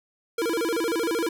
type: tone with vibrato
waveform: square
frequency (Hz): 392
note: G4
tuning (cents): 0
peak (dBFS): -24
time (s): 0.38-1.29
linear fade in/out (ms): 5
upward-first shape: square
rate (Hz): 13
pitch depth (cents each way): 290
effects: none